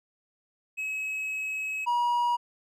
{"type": "tone pair in turn", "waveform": "triangle", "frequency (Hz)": [2563, 960], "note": ["E7", "B5"], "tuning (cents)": [-49, -49], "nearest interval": "octave + perfect fourth", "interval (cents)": 1700, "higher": "first", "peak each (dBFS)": [-28, -21], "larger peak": "second", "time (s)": [[0.77, 1.86], [1.86, 2.37]], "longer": "first", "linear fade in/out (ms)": 20, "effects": []}